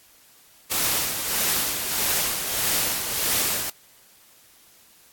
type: noise with tremolo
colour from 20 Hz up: white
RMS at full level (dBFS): -22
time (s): 0.71-3.7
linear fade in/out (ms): 5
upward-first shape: sine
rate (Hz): 1.6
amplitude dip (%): 50
effects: white hiss -54 dBFS RMS until 5.12 s + AAC 64 kbps

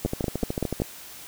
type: two click trains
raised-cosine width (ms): 2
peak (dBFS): -11 / -13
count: 5 / 11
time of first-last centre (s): 0.05-0.819 / 0.06-0.801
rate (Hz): 5.2 / 13.5
effects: white hiss -43 dBFS RMS until 1.27 s

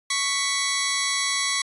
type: tone pair together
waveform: 10% pulse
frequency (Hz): 1111.8 / 1981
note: C#6 / B6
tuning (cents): +5 / +5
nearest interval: minor seventh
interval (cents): 1000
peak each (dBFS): -17 / -15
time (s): 0.1-1.62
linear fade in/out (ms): 5
effects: resampled to 24000 Hz

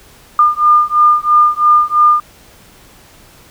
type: beating tone pair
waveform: sine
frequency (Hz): 1206 / 1209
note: D6 / D6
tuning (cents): +46 / +50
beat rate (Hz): 3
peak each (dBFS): -10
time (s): 0.39-2.2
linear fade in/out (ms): 2
effects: pink hiss -43 dBFS RMS until 3.5 s

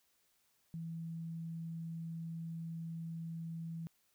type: tone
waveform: sine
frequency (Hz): 164.81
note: E3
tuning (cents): 0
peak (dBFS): -40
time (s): 0.74-3.87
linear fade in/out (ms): 0
effects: white hiss -75 dBFS RMS until 4.14 s

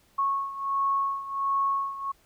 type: beating tone pair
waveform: sine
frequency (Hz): 1100 / 1101.4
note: C#6 / C#6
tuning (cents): -14 / -11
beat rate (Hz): 1.4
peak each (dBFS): -26 / -30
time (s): 0.18-2.12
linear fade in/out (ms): 10
effects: pink hiss -63 dBFS RMS until 2.25 s

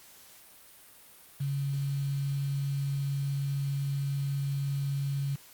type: tone with quantisation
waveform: sine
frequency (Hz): 139.5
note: C#3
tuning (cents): +11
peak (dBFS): -28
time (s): 1.4-5.36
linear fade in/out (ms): 10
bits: 8
effects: white hiss -54 dBFS RMS until 5.53 s + Opus 48 kbps

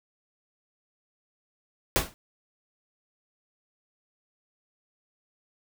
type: noise with exponential decay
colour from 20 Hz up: pink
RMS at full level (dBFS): -19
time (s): 1.96-2.14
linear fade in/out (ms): 0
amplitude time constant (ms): 38
effects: none

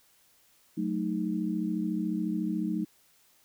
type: chord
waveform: sine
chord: D# diminished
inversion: first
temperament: equal with one note detuned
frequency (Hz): 185 / 219 / 311.1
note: F#3 / A3 / D#4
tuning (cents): 0 / -8 / 0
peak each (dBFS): -32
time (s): 0.77-2.85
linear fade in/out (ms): 10
effects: white hiss -64 dBFS RMS until 3.44 s

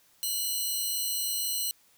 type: tone pair together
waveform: 5% pulse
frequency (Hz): 2945 / 4108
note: F#7 / C8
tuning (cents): -9 / -33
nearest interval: tritone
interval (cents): 576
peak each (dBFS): -25 / -23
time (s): 0.23-1.71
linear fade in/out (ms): 0
effects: white hiss -63 dBFS RMS until 1.97 s

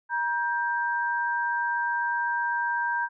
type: tone pair together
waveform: sine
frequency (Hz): 949.5 / 1577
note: A#5 / G6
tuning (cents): +32 / +10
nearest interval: major sixth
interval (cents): 878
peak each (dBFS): -27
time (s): 0.09-3.09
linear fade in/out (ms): 50
effects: none

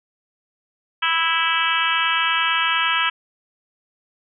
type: harmonic tone with a mistuned harmonic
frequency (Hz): 328.7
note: E4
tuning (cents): -5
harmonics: 3 / 4 / 5 / 6 / 7 / 8 / 9 / 10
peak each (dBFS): -26 / -23 / -24 / -30 / -27 / -25 / -26 / -27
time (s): 1.02-3.1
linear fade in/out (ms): 10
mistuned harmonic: 10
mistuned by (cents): -33
effects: none

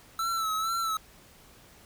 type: tone with vibrato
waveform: square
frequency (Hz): 1318.5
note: E6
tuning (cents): 0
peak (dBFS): -28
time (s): 0.19-0.97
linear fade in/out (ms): 2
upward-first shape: sine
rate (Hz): 2.2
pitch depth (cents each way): 52
effects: pink hiss -55 dBFS RMS until 1.85 s

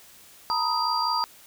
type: tone cluster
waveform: sine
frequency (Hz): 913 / 978 / 1251 / 4740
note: A#5 / B5 / D#6 / D8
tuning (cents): -36 / -17 / +9 / +15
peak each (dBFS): -28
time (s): 0.5-1.24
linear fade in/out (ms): 0
effects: white hiss -51 dBFS RMS until 1.46 s

